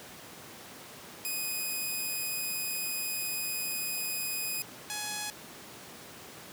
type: tone pair in turn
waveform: 5% pulse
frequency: 2498 / 841.1 Hz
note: D#7 / G#5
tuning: +6 / +22 cents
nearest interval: octave + perfect fifth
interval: 1884 cents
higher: first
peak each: -22 dBFS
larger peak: neither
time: 1.25-4.62 / 4.9-5.3 s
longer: first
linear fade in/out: 0 ms
effects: pink hiss -47 dBFS RMS until 6.52 s + high-pass 150 Hz 12 dB/octave